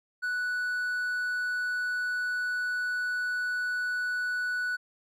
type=tone; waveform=triangle; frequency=1480 Hz; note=F#6; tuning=in tune; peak=-26 dBFS; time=0.22-4.77 s; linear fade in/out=20 ms; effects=none